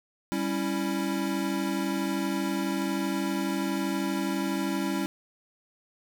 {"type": "chord", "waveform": "square", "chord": "C# diminished", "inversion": "second", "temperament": "equal", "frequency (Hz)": [196, 277.2, 329.6], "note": ["G3", "C#4", "E4"], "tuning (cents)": [0, 0, 0], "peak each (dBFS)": -32, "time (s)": [0.32, 5.06], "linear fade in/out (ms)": 0, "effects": []}